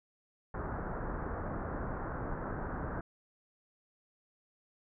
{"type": "low-pass noise", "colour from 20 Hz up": "pink", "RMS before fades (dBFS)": -38, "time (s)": [0.54, 3.01], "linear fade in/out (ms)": 5, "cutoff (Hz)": 1600, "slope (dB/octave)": 48, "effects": []}